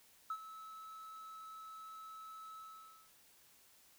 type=tone with ADSR envelope; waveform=triangle; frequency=1300 Hz; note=E6; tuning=24 cents flat; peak=-32 dBFS; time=0.3-3.11 s; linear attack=4 ms; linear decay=63 ms; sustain=-15 dB; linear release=530 ms; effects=tanh soft clip ceiling -34 dBFS + white hiss -66 dBFS RMS until 3.98 s